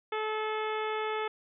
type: harmonic tone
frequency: 432.7 Hz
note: A4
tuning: 29 cents flat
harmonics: 1 / 2 / 3 / 4 / 5 / 6 / 7 / 8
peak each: -33 / -36 / -37 / -43 / -41 / -46 / -49 / -47 dBFS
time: 0.12-1.28 s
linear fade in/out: 5 ms
effects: none